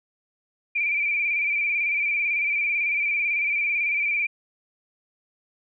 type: tone with vibrato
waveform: sine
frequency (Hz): 2349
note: D7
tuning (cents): 0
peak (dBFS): -21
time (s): 0.75-4.27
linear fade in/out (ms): 10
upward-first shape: square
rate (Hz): 18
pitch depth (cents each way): 38
effects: none